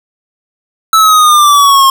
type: exponential sweep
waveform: square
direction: down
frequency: 1318.5 to 1069 Hz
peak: -4 dBFS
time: 0.93-1.9 s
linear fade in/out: 2 ms
effects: none